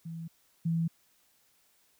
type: tone pair in turn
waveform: sine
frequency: 164.81 / 165.39 Hz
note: E3 / E3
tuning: 0 / +6 cents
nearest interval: unison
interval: 6 cents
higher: second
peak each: -37 / -26 dBFS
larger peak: second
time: 0.05-0.28 / 0.65-0.88 s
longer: neither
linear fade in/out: 10 ms
effects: white hiss -68 dBFS RMS until 1.99 s